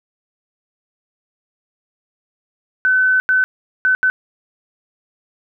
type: tone bursts at uneven times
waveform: sine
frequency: 1515 Hz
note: F#6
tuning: 40 cents sharp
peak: -11 dBFS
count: 4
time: 2.85-3.2 / 3.29-3.44 / 3.85-3.95 / 4.03-4.1 s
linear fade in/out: 0 ms
effects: none